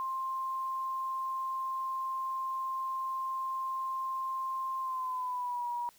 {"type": "tone with pitch glide", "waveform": "sine", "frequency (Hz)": [1054, 961], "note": ["C6", "B5"], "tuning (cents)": [12, -48], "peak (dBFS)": -32, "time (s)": [0, 5.89], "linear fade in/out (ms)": 0, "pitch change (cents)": -160, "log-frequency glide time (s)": [4.8, 5.68], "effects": ["white hiss -62 dBFS RMS until 5.98 s"]}